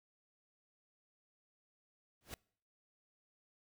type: noise with exponential growth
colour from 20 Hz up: pink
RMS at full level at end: -42 dBFS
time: 2.21-2.34 s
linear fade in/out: 0 ms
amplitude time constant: 27 ms
effects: noise-tail reverb RT60 0.6 s tail -26 dB re dry